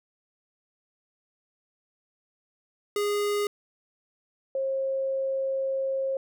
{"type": "tone pair in turn", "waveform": ["square", "sine"], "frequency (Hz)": [411.7, 536.5], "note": ["G#4", "C5"], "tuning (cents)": [-15, 43], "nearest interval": "perfect fourth", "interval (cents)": 458, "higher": "second", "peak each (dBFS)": -25, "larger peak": "neither", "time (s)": [[2.96, 3.47], [4.55, 6.17]], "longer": "second", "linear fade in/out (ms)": 2, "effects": []}